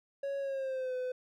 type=tone with pitch glide; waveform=triangle; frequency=555 to 506 Hz; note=C#5 to B4; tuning=+2 to +42 cents; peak=-31 dBFS; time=0.23-1.12 s; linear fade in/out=5 ms; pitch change=-160 cents; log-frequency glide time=0.39-0.95 s; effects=none